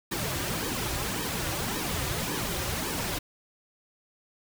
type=noise with flanger; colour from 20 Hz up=pink; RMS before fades=-31 dBFS; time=0.11-3.19 s; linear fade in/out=10 ms; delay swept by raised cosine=1.4 to 4.7 ms; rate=1.8 Hz; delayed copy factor=-0.7; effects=none